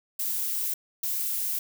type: noise bursts at uneven times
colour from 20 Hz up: violet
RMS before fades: -29 dBFS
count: 2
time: 0.19-0.74 / 1.03-1.59 s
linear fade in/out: 5 ms
effects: none